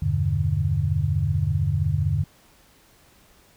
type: chord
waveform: sine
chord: E minor seventh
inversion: none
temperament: equal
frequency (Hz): 82.41 / 98 / 123.47 / 146.83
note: E2 / G2 / B2 / D3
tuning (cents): 0 / 0 / 0 / 0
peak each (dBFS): -26 / -24 / -29 / -24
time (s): 0.02-2.24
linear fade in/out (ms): 5
effects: pink hiss -56 dBFS RMS until 3.56 s